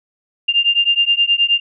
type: beating tone pair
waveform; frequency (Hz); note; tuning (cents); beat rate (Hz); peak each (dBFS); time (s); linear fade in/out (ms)
sine; 2794 / 2803.5; F7 / F7; 0 / +6; 9.5; -15; 0.48-1.6; 10
effects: none